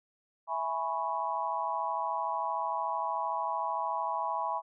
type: chord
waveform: sine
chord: C# minor seventh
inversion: first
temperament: equal with one note detuned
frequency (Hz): 659.3 / 830.6 / 987.8 / 1101.1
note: E5 / G#5 / B5 / C#6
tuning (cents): 0 / 0 / 0 / -12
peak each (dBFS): -38 / -35 / -33 / -37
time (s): 0.47-4.62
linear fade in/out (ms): 50
effects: none